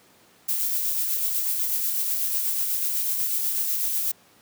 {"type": "noise with tremolo", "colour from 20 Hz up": "violet", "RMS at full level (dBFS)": -24, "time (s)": [0.48, 4.12], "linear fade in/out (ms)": 10, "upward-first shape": "sine", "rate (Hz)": 8.1, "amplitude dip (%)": 30, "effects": ["pink hiss -56 dBFS RMS until 4.41 s", "high-pass 150 Hz 12 dB/octave"]}